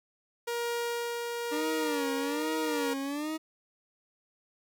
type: tone with tremolo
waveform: sawtooth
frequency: 472.6 Hz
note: A#4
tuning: 24 cents sharp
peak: -26 dBFS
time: 0.47-2.94 s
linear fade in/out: 10 ms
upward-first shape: sine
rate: 0.93 Hz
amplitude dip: 30%
type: tone with vibrato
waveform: 40% pulse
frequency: 293.7 Hz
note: D4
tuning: in tune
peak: -31 dBFS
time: 1.51-3.38 s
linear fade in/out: 20 ms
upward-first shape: sine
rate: 1.2 Hz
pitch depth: 130 cents each way
effects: none